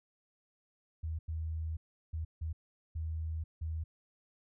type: tone bursts at uneven times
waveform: sine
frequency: 80 Hz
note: D#2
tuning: 49 cents sharp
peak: -34 dBFS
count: 6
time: 1.03-1.19 / 1.28-1.77 / 2.13-2.25 / 2.41-2.53 / 2.95-3.44 / 3.61-3.84 s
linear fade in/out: 10 ms
effects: none